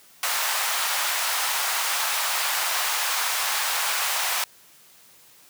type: high-pass noise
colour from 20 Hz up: pink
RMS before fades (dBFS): -25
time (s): 0.23-4.44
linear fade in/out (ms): 2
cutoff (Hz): 800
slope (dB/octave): 24
effects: white hiss -53 dBFS RMS until 5.49 s + high-pass 80 Hz 12 dB/octave